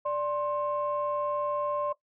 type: tone pair together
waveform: sine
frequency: 587.3 / 1057.1 Hz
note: D5 / C6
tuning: 0 / +17 cents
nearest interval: minor seventh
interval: 1017 cents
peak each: -28 / -30 dBFS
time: 0.05-1.93 s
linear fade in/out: 10 ms
effects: noise-tail reverb RT60 0.1 s tail -17 dB re dry + tanh soft clip ceiling -20 dBFS